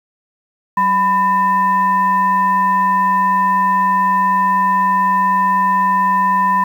sine tone with frequency modulation, 999 Hz, B5, 20 cents sharp, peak -11 dBFS, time 0.77-6.64 s, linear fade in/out 5 ms, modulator 809 Hz, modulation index 0.5, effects 7-bit

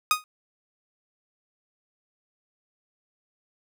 sawtooth tone with exponential decay, 1244.5 Hz, D#6, in tune, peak -11 dBFS, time 0.11-0.24 s, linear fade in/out 1 ms, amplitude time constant 27 ms, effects none

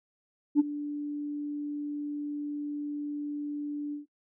sine tone with ADSR envelope, 292.7 Hz, D4, 6 cents flat, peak -14 dBFS, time 0.55-4.06 s, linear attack 46 ms, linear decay 24 ms, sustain -17 dB, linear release 130 ms, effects noise-tail reverb RT60 0.1 s tail -21 dB re dry + tanh soft clip ceiling -15 dBFS

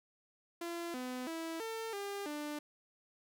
sawtooth tone with pitch steps, 341 / 252.4 / 327.2 / 449.8 / 401.3 / 296.8 Hz, F4 / B3 / E4 / A4 / G4 / D4, -41 / +38 / -13 / +38 / +41 / +18 cents, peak -35 dBFS, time 0.61-2.59 s, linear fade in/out 5 ms, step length 330 ms, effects none

